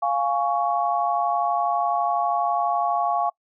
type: chord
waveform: sine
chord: Db major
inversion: first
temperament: equal with one note detuned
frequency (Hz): 698.5 / 830.6 / 1115.2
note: F5 / Ab5 / Db6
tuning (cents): 0 / 0 / +10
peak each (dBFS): -23 / -25 / -25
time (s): 0.02-3.3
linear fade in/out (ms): 10
effects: noise-tail reverb RT60 0.1 s tail -26 dB re dry